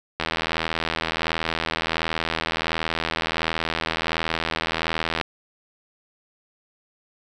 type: click train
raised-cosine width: 0.3 ms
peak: -7 dBFS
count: 409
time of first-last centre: 0.2-5.212 s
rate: 81.4 Hz
effects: none